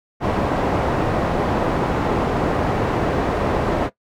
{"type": "low-pass noise", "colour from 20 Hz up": "white", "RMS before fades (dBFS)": -20, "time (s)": [0.2, 3.9], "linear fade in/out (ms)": 50, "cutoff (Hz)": 680, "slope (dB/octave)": 12, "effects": ["noise-tail reverb RT60 0.1 s tail -17 dB re dry"]}